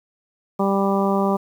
harmonic tone, 196.7 Hz, G3, 6 cents sharp, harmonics 1 / 2 / 3 / 4 / 5 / 6, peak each -20 / -23 / -25 / -26 / -27 / -28 dBFS, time 0.59-1.37 s, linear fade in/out 10 ms, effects 8-bit

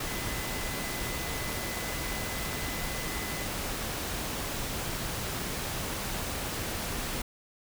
sine tone in noise, 2015 Hz, B6, 34 cents sharp, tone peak -42 dBFS, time 0.07-3.46 s, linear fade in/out 5 ms, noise pink, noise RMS -34 dBFS, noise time 0-7.22 s, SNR -11 dB, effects none

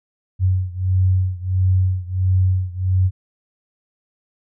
sine beating tone pair, 92.4 / 93.9 Hz, F#2 / F#2, -2 / +26 cents, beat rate 1.5 Hz, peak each -17 / -19 dBFS, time 0.39-3.11 s, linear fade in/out 50 ms, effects none

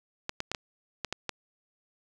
clicks, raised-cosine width 0.2 ms, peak -14 dBFS, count 7, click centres 0.294 / 0.404 / 0.516 / 0.548 / 1.047 / 1.126 / 1.293 s, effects none

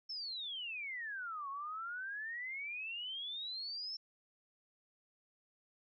sine exponential two-way sweep, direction down then up, 5400 to 1084 to 5400 Hz, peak -40 dBFS, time 0.09-3.97 s, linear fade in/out 10 ms, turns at 1.49 s, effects none

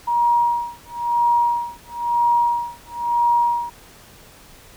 sine tone with tremolo, 950 Hz, A#5, 33 cents sharp, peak -13 dBFS, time 0.07-3.7 s, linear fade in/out 10 ms, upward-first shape sine, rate 1 Hz, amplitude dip 100%, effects pink hiss -46 dBFS RMS until 4.76 s

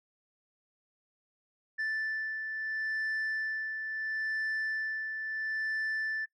sine beating tone pair, 1760 / 1760.74 Hz, A6 / A6, 0 / +1 cents, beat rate 0.74 Hz, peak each -30 / -39 dBFS, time 1.78-6.26 s, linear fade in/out 20 ms, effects noise-tail reverb RT60 0.1 s tail -21 dB re dry + tanh soft clip ceiling -29 dBFS

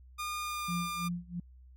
sawtooth tone with pitch glide, 1215 to 1199.7 Hz, D#6 to D6, -42 to +37 cents, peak -31 dBFS, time 0.18-1.09 s, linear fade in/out 20 ms, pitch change -21 cents, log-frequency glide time 0.41-0.73 s
sine tone with tremolo, 174.61 Hz, F3, in tune, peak -31 dBFS, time 0.68-1.4 s, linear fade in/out 5 ms, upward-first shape sine, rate 3 Hz, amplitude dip 95%
effects added 63 Hz sine -52 dBFS peak until 1.76 s

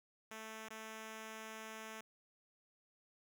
5% pulse tone with dropouts, 220 Hz, A3, in tune, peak -36 dBFS, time 0.31-2.01 s, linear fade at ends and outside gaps 5 ms, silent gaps 0.687-0.704 s, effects none

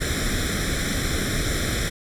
pink noise with comb filter, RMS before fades -24 dBFS, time 0-1.9 s, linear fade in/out 20 ms, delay 0.54 ms, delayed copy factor +0.85, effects low-pass 11000 Hz 12 dB/octave

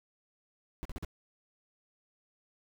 brown noise bursts, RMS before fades -38 dBFS, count 4, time 0.83-1.048 s, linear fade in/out 0 ms, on 23 ms, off 42 ms, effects none

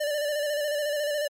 square tone with vibrato, 590 Hz, D5, 8 cents sharp, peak -26 dBFS, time 0-1.28 s, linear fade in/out 10 ms, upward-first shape square, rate 14 Hz, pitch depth 33 cents each way, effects MP3 64 kbps

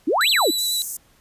sine exponential two-way sweep, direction up then down, 260.5 to 4413 to 267.9 Hz, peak -16 dBFS, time 0.07-0.51 s, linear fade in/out 10 ms, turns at 0.3 s
sawtooth tone with vibrato, 3951 Hz, B7, in tune, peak -18 dBFS, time 0.21-0.82 s, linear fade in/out 0 ms, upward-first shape sine, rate 10 Hz, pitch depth 14 cents each way
pink high-pass noise, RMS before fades -29 dBFS, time 0.58-0.97 s, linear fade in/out 5 ms, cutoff 6400 Hz, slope 48 dB/octave
effects pink hiss -57 dBFS RMS until 1.2 s + resampled to 32000 Hz

